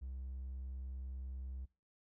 triangle tone, 65 Hz, C2, 11 cents flat, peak -39 dBFS, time 0.01-1.66 s, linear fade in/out 20 ms, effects noise-tail reverb RT60 0.4 s tail -26 dB re dry + tanh soft clip ceiling -36 dBFS

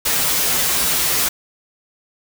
white noise with comb filter, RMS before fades -18 dBFS, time 0.05-1.29 s, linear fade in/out 10 ms, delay 9.7 ms, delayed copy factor -0.8, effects none

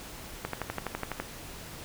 click train, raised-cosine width 0.5 ms, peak -16 dBFS, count 10, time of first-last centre 0.45-1.2 s, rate 12 Hz, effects pink hiss -44 dBFS RMS until 1.84 s

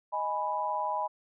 sine chord, G# minor, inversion second, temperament equal, 622.3 / 830.6 / 987.8 Hz, D#5 / G#5 / B5, 0 / 0 / 0 cents, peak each -36 / -33 / -31 dBFS, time 0.12-1.08 s, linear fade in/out 20 ms, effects none

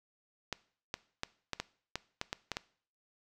clicks, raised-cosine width 0.2 ms, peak -17 dBFS, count 10, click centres 0.527 / 0.941 / 1.234 / 1.533 / 1.6 / 1.956 / 2.214 / 2.329 / 2.517 / 2.569 s, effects noise-tail reverb RT60 0.5 s tail -20 dB re dry

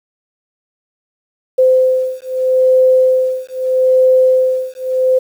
sine beating tone pair, 515 / 515.79 Hz, C5 / C5, -28 / -25 cents, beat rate 0.79 Hz, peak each -12 dBFS, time 1.58-5.19 s, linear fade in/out 10 ms, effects 7-bit

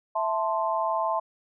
sine chord, A minor, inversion second, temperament equal, 659.3 / 880 / 1046.5 Hz, E5 / A5 / C6, 0 / 0 / 0 cents, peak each -28 dBFS, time 0.15-1.2 s, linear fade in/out 10 ms, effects none

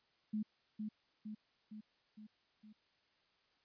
sine tone with echo, 213.7 Hz, G#3, 50 cents sharp, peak -35 dBFS, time 0.33-0.43 s, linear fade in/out 10 ms, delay 460 ms, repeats 5, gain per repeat -4 dB, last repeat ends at 2.73 s, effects white hiss -75 dBFS RMS until 3.64 s + resampled to 11025 Hz

